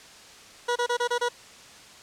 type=tone bursts; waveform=20% pulse; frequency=483.3 Hz; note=B4; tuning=38 cents flat; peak=-18 dBFS; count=6; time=0.68-1.289 s; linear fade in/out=10 ms; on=79 ms; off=27 ms; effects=white hiss -48 dBFS RMS until 2.02 s + low-pass 7000 Hz 12 dB/octave